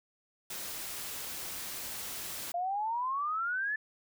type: noise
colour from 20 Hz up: white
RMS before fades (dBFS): -40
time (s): 0.5-2.52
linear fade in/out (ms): 5
type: exponential sweep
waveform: sine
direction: up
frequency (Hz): 685 to 1760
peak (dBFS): -30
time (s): 2.54-3.76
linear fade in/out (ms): 5
effects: none